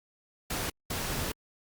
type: noise bursts at uneven times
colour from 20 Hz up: pink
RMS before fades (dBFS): -33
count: 2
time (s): 0.5-0.7 / 0.9-1.32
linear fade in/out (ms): 5
effects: Opus 48 kbps